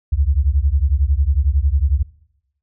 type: beating tone pair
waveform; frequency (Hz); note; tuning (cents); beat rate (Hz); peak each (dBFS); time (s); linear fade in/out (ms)
sine; 65.41 / 76.41; C2 / D#2; 0 / -31; 11; -16; 0.12-2.03; 10
effects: noise-tail reverb RT60 0.8 s tail -21 dB re dry